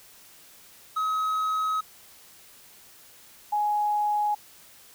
triangle / sine tone pair in turn, 1274 / 835.1 Hz, D#6 / G#5, +41 / +9 cents, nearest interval perfect fifth, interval 732 cents, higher first, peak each -22 dBFS, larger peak neither, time 0.96-1.81 / 3.52-4.35 s, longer first, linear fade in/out 10 ms, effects white hiss -52 dBFS RMS until 4.94 s

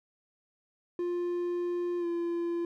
triangle tone with pitch glide, 350.9 to 342.1 Hz, F4 to F4, +8 to -36 cents, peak -27 dBFS, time 0.99-2.65 s, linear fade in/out 2 ms, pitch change -44 cents, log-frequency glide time 1.99-2.06 s, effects none

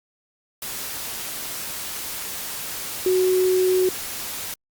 sine tone in noise, 370 Hz, F#4, in tune, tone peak -16 dBFS, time 3.06-3.89 s, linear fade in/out 2 ms, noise white, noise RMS -31 dBFS, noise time 0.62-4.54 s, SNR +12 dB, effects Opus 48 kbps

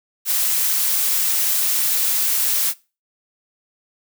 blue noise, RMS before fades -19 dBFS, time 0.25-2.74 s, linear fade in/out 50 ms, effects noise-tail reverb RT60 0.3 s tail -21 dB re dry

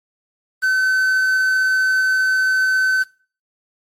triangle tone with quantisation, 1525 Hz, G6, 48 cents flat, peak -12 dBFS, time 0.62-3.04 s, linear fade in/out 20 ms, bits 6, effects noise-tail reverb RT60 0.4 s tail -20 dB re dry + MP3 64 kbps

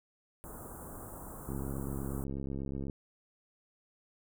pink band-stop noise, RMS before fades -46 dBFS, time 0.44-2.24 s, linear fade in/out 0 ms, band 1400 to 7900 Hz, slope 48 dB/octave
click train, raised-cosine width 3 ms, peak -26 dBFS, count 97, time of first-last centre 1.49-2.898 s, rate 68.2 Hz
effects none

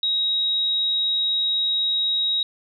sine tone, 3804 Hz, A#7, 34 cents sharp, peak -19 dBFS, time 0.03-2.43 s, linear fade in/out 2 ms, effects none

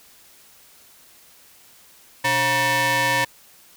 sawtooth ring-modulated tone, 415.3 Hz, G#4, in tune, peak -11 dBFS, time 2.24-3.25 s, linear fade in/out 10 ms, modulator 1370 Hz, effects white hiss -51 dBFS RMS until 3.76 s

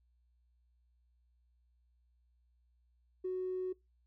triangle tone with tanh clipping, 370 Hz, F#4, in tune, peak -34 dBFS, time 3.24-3.73 s, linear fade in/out 10 ms, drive 4 dB, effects noise-tail reverb RT60 0.2 s tail -23 dB re dry + added 60 Hz sine -69 dBFS peak until 4.06 s

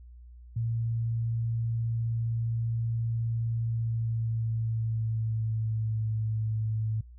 sine tone with pitch glide, 114.9 to 109.77 Hz, A#2 to A2, -25 to -4 cents, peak -27 dBFS, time 0.56-7.01 s, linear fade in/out 5 ms, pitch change -79 cents, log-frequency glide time 3.57-6.14 s, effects noise-tail reverb RT60 0.1 s tail -21 dB re dry + added 60 Hz sine -46 dBFS peak until 7.18 s

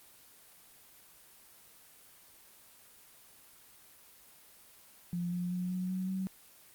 sine tone with pitch steps, 174.61 / 177.46 / 180.35 / 183.29 / 186.28 / 189.32 Hz, F3 / F3 / F#3 / F#3 / F#3 / F#3, 0 / +28 / -44 / -16 / +12 / +40 cents, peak -32 dBFS, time 5.13-6.27 s, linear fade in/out 0 ms, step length 190 ms, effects white hiss -58 dBFS RMS until 6.74 s + Opus 24 kbps

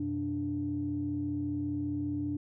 sine tone cluster, 91.1 / 126 / 293 Hz, F#2 / B2 / D4, -26 / +35 / -4 cents, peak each -38 / -40 / -31 dBFS, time 0-2.37 s, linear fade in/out 5 ms, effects tanh soft clip ceiling -22 dBFS

